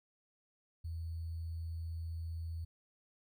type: tone with sample-and-hold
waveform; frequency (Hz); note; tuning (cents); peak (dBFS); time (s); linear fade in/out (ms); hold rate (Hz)
sine; 82.41; E2; 0; -38; 0.84-2.65; 10; 4410
effects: none